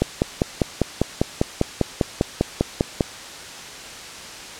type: click train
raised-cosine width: 2 ms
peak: -3 dBFS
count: 16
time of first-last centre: 0.02-3.008 s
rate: 5.02 Hz
effects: white hiss -36 dBFS RMS until 4.59 s + low-pass 7000 Hz 12 dB/octave